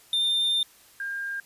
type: tone pair in turn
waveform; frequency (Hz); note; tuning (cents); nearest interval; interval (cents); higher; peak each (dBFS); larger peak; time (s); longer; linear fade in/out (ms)
triangle / sine; 3605 / 1605.8; A7 / G6; +41 / +41; octave + major second; 1400; first; -20 / -29; first; 0.13-0.63 / 1-1.4; first; 2
effects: white hiss -55 dBFS RMS until 1.45 s + resampled to 32000 Hz